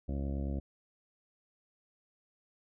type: harmonic tone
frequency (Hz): 69.3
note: C#2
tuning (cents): 0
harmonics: 1 / 2 / 3 / 4 / 5 / 6 / 7 / 8 / 9 / 10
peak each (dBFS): -34 / -41 / -41 / -43 / -48 / -59 / -53 / -49 / -55 / -57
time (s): 0.08-0.6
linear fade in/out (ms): 10
effects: none